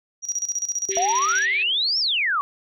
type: tone with tremolo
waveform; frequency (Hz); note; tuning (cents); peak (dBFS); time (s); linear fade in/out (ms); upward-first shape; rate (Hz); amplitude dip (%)
sine; 5750; F8; +50; -21; 0.22-1.46; 50; square; 15; 80
type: tone with exponential decay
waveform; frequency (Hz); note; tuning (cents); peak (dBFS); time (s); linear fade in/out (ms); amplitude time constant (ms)
sine; 387.8; G4; -19; -26; 0.89-2.14; 0; 270
type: band-pass noise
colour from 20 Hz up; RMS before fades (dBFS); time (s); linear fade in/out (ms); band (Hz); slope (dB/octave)
pink; -34; 0.9-1.64; 20; 1800 to 4100; 96
type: exponential two-way sweep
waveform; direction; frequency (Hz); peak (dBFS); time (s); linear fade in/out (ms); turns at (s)
sine; up then down; 665 to 5588 to 1092; -19; 0.97-2.41; 0; 1.99
effects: none